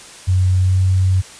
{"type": "tone with pitch glide", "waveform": "sine", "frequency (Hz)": [92.5, 93.68], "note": ["F#2", "F#2"], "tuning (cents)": [0, 22], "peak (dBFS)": -11, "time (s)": [0.27, 1.22], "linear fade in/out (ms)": 20, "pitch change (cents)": 22, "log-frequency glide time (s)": [0.6, 0.78], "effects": ["white hiss -38 dBFS RMS until 1.39 s", "resampled to 22050 Hz"]}